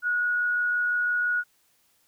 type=tone with amplitude modulation; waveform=sine; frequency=1455 Hz; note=F#6; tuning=29 cents flat; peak=-21 dBFS; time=0.02-1.44 s; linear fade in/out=50 ms; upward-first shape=sine; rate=85.9 Hz; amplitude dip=25%; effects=white hiss -66 dBFS RMS until 2.07 s